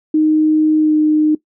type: tone with pitch glide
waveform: sine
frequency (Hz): 309.7 to 306.3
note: D#4 to D#4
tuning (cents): -8 to -27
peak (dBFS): -9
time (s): 0.14-1.35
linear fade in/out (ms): 5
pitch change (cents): -19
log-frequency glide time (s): 0.79-0.94
effects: noise-tail reverb RT60 0.1 s tail -18 dB re dry